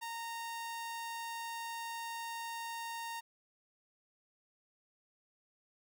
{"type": "tone", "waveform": "sawtooth", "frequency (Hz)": 924, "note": "A#5", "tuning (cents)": -16, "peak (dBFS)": -36, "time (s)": [0.01, 3.21], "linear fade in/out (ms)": 20, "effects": ["13-bit"]}